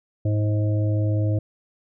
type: harmonic tone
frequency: 105.6 Hz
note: G#2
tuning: 29 cents sharp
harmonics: 1 / 3 / 5 / 6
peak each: -19 / -29 / -33 / -35 dBFS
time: 0.25-1.39 s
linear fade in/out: 5 ms
effects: none